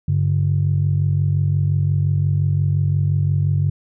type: tone pair together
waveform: sine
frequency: 98.68 / 144.4 Hz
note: G2 / D3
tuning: +12 / -29 cents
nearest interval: perfect fifth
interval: 659 cents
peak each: -17 dBFS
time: 0.08-3.7 s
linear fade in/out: 5 ms
effects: tanh soft clip ceiling -8 dBFS